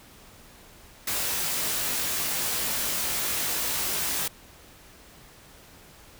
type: noise with comb filter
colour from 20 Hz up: white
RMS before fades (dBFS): -28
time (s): 1.07-4.28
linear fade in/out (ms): 5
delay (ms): 19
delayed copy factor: +0.9
effects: pink hiss -51 dBFS RMS until 6.19 s